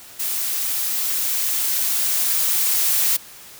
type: noise with level ramp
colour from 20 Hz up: blue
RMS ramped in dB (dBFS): -24 to -18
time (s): 0.19-3.17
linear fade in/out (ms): 10
effects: white hiss -42 dBFS RMS until 3.59 s